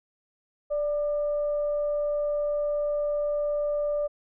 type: tone with frequency modulation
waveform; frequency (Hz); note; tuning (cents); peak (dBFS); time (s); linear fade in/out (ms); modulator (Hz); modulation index
sine; 587.3; D5; 0; -24; 0.7-4.08; 20; 608; 0.2
effects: none